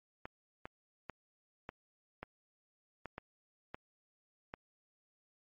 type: clicks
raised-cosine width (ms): 0.5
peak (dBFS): -27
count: 9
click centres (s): 0.255 / 0.655 / 1.097 / 1.691 / 2.23 / 3.057 / 3.181 / 3.745 / 4.539
effects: MP3 32 kbps